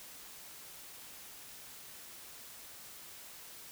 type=silence; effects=white hiss -51 dBFS RMS until 3.71 s